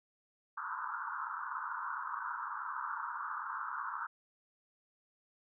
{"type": "band-pass noise", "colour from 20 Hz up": "white", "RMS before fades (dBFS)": -40, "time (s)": [0.57, 4.07], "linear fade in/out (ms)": 10, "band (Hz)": [910, 1500], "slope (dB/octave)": 96, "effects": []}